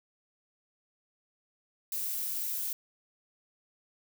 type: noise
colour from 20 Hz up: violet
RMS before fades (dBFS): -34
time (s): 1.92-2.73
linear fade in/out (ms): 2
effects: none